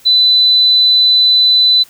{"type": "tone", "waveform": "sine", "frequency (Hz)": 4000, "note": "B7", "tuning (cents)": 21, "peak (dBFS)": -6, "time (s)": [0.05, 1.84], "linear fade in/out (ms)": 20, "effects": ["white hiss -44 dBFS RMS until 1.89 s"]}